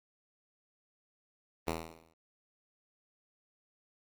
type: tone with exponential decay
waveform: 5% pulse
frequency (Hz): 81.7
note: E2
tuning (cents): -15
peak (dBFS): -19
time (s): 1.67-2.13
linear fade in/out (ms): 5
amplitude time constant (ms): 100
effects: Opus 24 kbps